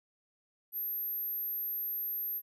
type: tone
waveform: sine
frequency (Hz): 12840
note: G9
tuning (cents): +40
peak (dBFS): -33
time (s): 0.72-2.42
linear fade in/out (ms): 50
effects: none